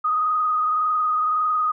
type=tone with frequency modulation; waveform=sine; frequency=1245 Hz; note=D#6; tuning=1 cent sharp; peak=-18 dBFS; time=0.04-1.72 s; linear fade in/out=10 ms; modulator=21.8 Hz; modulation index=1.1; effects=none